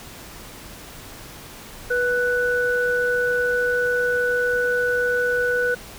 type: tone pair together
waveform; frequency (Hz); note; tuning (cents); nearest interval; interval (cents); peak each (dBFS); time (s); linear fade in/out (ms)
sine; 489.4 / 1485; B4 / F#6; -16 / +6; octave + perfect fifth; 1922; -21; 1.9-5.75; 10
effects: pink hiss -40 dBFS RMS until 5.98 s